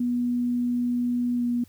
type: tone with pitch glide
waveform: sine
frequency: 243.5 to 241 Hz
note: B3 to B3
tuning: -24 to -42 cents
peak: -22 dBFS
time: 0-1.64 s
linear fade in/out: 5 ms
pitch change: -18 cents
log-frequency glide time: 1.36-1.43 s
effects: added 92 Hz sine -53 dBFS peak until 1.68 s + white hiss -60 dBFS RMS until 1.68 s